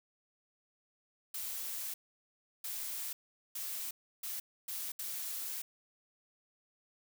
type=noise bursts at uneven times; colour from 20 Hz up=blue; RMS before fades=-40 dBFS; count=6; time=1.34-1.94 / 2.64-3.13 / 3.55-3.91 / 4.23-4.4 / 4.68-4.92 / 4.99-5.62 s; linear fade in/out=5 ms; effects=none